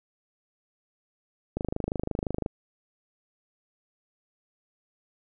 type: click train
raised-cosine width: 2 ms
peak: -15 dBFS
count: 24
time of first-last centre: 1.57-2.461 s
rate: 25.8 Hz
effects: none